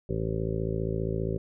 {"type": "harmonic tone", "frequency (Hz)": 55, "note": "A1", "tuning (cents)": 0, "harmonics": [1, 2, 3, 4, 5, 6, 7, 8, 9, 10], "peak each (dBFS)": [-35, -33, -33, -42, -40, -43, -33, -41, -38, -42], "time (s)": [0.09, 1.38], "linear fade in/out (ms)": 5, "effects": []}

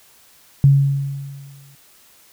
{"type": "tone with exponential decay", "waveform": "sine", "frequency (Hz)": 139, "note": "C#3", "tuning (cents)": 5, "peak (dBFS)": -6, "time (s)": [0.64, 1.75], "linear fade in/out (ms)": 0, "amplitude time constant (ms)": 240, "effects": ["white hiss -51 dBFS RMS until 2.32 s"]}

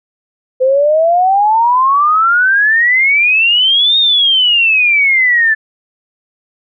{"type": "exponential two-way sweep", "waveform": "sine", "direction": "up then down", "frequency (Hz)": [507, 3729, 1738], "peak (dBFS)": -7, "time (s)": [0.6, 5.55], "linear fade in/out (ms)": 20, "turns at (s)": 3.98, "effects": []}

